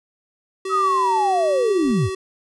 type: tone with vibrato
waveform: square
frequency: 381.6 Hz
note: G4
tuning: 47 cents flat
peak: -25 dBFS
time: 0.65-2.15 s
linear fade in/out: 5 ms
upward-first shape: sine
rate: 1.1 Hz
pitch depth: 11 cents each way
type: linear sweep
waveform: sine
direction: down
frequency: 1300 to 71.1 Hz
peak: -16 dBFS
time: 0.69-2.1 s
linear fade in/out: 50 ms
type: noise with exponential growth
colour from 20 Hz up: brown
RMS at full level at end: -35 dBFS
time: 1.7-1.92 s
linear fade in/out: 5 ms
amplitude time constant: 46 ms
effects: resampled to 24000 Hz